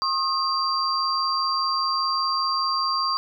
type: tone cluster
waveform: sine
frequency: 1079 / 1244 / 4720 Hz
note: C#6 / D#6 / D8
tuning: -47 / -1 / +8 cents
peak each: -24 / -29 / -25 dBFS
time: 0.02-3.17 s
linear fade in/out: 0 ms
effects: none